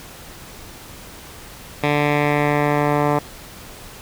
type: tone with low-pass filter sweep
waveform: 10% pulse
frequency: 146.83 Hz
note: D3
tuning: in tune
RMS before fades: -18 dBFS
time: 1.83-3.19 s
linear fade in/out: 5 ms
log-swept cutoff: 2800 to 1300 Hz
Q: 1.9
effects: pink hiss -39 dBFS RMS until 4.01 s